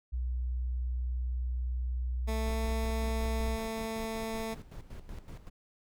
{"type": "tone", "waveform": "sine", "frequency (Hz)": 61.74, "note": "B1", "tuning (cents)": 0, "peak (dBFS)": -30, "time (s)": [0.12, 3.57], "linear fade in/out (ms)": 20}
{"type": "tone with pitch glide", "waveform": "15% pulse", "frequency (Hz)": [221, 223.1], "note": ["A3", "A3"], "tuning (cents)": [8, 24], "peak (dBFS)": -28, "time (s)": [2.27, 4.55], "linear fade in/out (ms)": 20, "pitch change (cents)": 16, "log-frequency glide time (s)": [2.39, 2.62]}
{"type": "noise with tremolo", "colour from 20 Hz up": "brown", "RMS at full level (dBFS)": -42, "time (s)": [2.45, 5.5], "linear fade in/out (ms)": 20, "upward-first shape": "square", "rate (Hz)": 5.3, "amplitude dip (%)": 70}
{"effects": []}